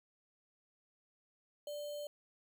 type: tone with sample-and-hold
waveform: sine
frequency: 587.3 Hz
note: D5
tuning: in tune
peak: -40 dBFS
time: 1.67-2.07 s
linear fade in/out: 2 ms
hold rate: 3675 Hz
effects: none